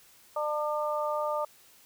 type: harmonic tone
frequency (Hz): 300.2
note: D4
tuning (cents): +38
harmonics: 2 / 3 / 4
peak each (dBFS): -30 / -34 / -33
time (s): 0.36-1.45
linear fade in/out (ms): 5
effects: white hiss -58 dBFS RMS until 1.85 s